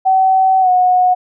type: tone with pitch glide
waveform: sine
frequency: 760 to 730.3 Hz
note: F#5 to F#5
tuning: +46 to -23 cents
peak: -8 dBFS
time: 0.05-1.15 s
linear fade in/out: 20 ms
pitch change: -69 cents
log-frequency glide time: 0.6-0.69 s
effects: none